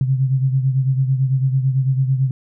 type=beating tone pair; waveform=sine; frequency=131.3 / 140.3 Hz; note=C3 / C#3; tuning=+6 / +21 cents; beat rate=9 Hz; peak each=-15 / -22 dBFS; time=0.01-2.31 s; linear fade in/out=2 ms; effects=none